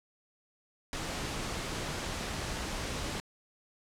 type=noise; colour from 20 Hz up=pink; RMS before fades=-36 dBFS; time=0.93-3.2 s; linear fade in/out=0 ms; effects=low-pass 8000 Hz 12 dB/octave